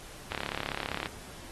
click train, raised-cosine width 0.3 ms, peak -16 dBFS, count 27, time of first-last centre 0.32-1.059 s, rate 35.2 Hz, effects pink hiss -48 dBFS RMS until 1.51 s + AAC 32 kbps

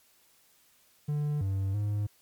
triangle tone with pitch steps, 147.9 / 97 / 103.7 Hz, D3 / G2 / G#2, +13 / -18 / -2 cents, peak -25 dBFS, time 1.08-2.07 s, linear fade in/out 10 ms, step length 330 ms, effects white hiss -64 dBFS RMS until 2.21 s + MP3 96 kbps

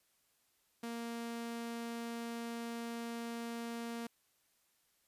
sawtooth tone, 233.1 Hz, A#3, in tune, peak -36 dBFS, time 0.83-4.07 s, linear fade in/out 5 ms, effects white hiss -75 dBFS RMS until 5.07 s + resampled to 32000 Hz

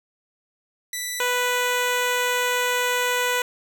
10% pulse tone pair in turn, 1975.5 / 493.9 Hz, B6 / B4, 0 / 0 cents, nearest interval 2 octaves, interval 2400 cents, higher first, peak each -18 / -12 dBFS, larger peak second, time 0.93-1.2 / 1.2-3.42 s, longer second, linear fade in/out 2 ms, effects none

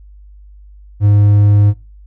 triangle tone, 102.8 Hz, G#2, 17 cents flat, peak -4 dBFS, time 1-1.74 s, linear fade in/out 50 ms, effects noise-tail reverb RT60 0.3 s tail -26 dB re dry + added 50 Hz sine -36 dBFS peak until 2.06 s

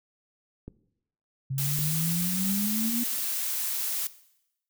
clicks, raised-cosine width 3 ms, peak -26 dBFS, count 2, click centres 0.68 / 1.79 s
sine exponential sweep, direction up, 132.4 to 242.1 Hz, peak -27 dBFS, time 1.5-3.04 s, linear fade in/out 10 ms
blue noise, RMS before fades -30 dBFS, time 1.58-4.07 s, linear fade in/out 2 ms
effects noise-tail reverb RT60 0.8 s tail -17 dB re dry

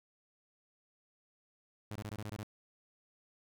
sawtooth tone bursts, 105.6 Hz, G#2, 29 cents sharp, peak -36 dBFS, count 8, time 1.91-2.431 s, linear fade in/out 0 ms, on 45 ms, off 23 ms, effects none

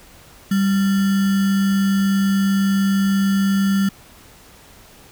sine tone with sample-and-hold, 196 Hz, G3, in tune, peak -14 dBFS, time 0.51-3.89 s, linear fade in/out 5 ms, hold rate 1575 Hz, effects pink hiss -46 dBFS RMS until 5.11 s

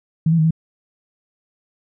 sine tone with pitch steps, 160.2 / 166.3 / 157.4 / 162 Hz, E3 / E3 / D#3 / E3, -49 / +16 / +20 / -30 cents, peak -12 dBFS, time 0.26-0.508 s, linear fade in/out 5 ms, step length 62 ms, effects none

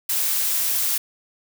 blue noise, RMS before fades -22 dBFS, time 0.09-0.98 s, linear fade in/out 5 ms, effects none

